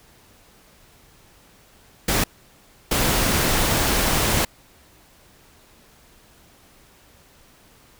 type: noise bursts at uneven times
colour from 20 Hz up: pink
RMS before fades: -20 dBFS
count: 2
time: 2.08-2.24 / 2.91-4.45 s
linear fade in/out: 5 ms
effects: pink hiss -53 dBFS RMS until 7.99 s